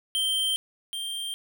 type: tone pair in turn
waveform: square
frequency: 3136 / 3172 Hz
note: G7 / G7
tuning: 0 / +20 cents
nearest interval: unison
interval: 20 cents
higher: second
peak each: -24 / -31 dBFS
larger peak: first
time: 0.15-0.56 / 0.93-1.34 s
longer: neither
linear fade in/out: 0 ms
effects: none